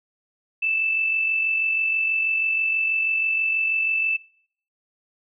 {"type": "tone with amplitude modulation", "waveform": "sine", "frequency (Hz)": 2640, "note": "E7", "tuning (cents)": 2, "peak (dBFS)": -18, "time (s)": [0.62, 4.17], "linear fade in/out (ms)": 10, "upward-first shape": "sine", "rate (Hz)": 46.2, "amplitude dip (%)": 40, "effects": ["noise-tail reverb RT60 0.6 s tail -22 dB re dry"]}